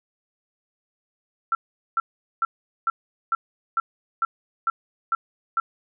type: tone bursts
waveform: sine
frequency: 1345 Hz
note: E6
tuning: 34 cents sharp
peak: -18 dBFS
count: 10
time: 1.52-5.6 s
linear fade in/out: 2 ms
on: 30 ms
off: 420 ms
effects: none